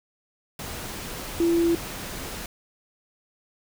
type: tone in noise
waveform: sine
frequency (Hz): 337.6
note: E4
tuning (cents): +41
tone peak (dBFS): -18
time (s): 1.4-1.75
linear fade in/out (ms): 2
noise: pink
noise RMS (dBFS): -35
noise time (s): 0.59-2.46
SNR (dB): +14
effects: none